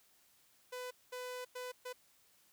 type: tone bursts at uneven times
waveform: sawtooth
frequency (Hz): 500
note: B4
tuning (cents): +21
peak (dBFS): -38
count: 4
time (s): 0.72-0.91 / 1.12-1.45 / 1.55-1.72 / 1.85-1.93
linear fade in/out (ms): 10
effects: white hiss -69 dBFS RMS until 2.52 s